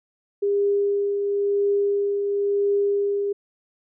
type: tone with tremolo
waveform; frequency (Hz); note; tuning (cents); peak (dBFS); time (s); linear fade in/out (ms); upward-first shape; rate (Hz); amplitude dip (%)
sine; 403.5; G#4; -50; -17; 0.42-3.33; 10; triangle; 0.97; 40
effects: none